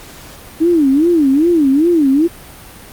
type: tone with vibrato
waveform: sine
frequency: 305.3 Hz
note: D#4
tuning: 33 cents flat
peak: -8 dBFS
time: 0.6-2.28 s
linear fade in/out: 20 ms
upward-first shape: sine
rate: 2.5 Hz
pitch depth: 240 cents each way
effects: pink hiss -36 dBFS RMS until 2.92 s + Opus 48 kbps